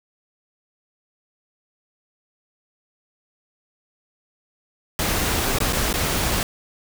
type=noise with dropouts; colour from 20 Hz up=pink; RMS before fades=-22 dBFS; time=4.99-6.43 s; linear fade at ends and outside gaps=1 ms; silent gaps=5.586-5.603 / 5.726-5.731 / 5.928-5.939 s; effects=none